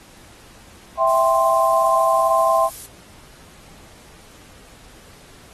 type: chord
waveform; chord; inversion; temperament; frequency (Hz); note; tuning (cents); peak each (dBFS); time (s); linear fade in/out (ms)
sine; C major; first; equal; 659.3 / 784 / 1046.5; E5 / G5 / C6; 0 / 0 / 0; -17 / -22 / -17; 0.97-2.7; 50
type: noise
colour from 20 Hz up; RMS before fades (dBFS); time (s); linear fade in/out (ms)
violet; -32; 1.07-2.87; 20
effects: pink hiss -47 dBFS RMS until 5.53 s + AAC 32 kbps